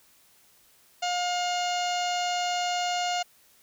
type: harmonic tone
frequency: 712 Hz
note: F5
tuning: 33 cents sharp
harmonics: 1 / 2 / 3 / 4 / 5 / 6 / 7 / 8 / 9 / 10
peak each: -27 / -37 / -38 / -34 / -43 / -38 / -45 / -44 / -42 / -42 dBFS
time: 1.02-3.23 s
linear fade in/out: 10 ms
effects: white hiss -60 dBFS RMS until 3.62 s